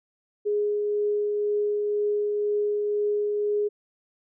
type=tone with tremolo; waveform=sine; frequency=415.3 Hz; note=G#4; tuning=in tune; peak=-21 dBFS; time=0.45-3.69 s; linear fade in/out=20 ms; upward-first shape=triangle; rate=2 Hz; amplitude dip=25%; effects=none